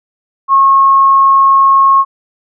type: tone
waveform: sine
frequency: 1088 Hz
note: C#6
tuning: 33 cents flat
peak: -4 dBFS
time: 0.48-2.05 s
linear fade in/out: 50 ms
effects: none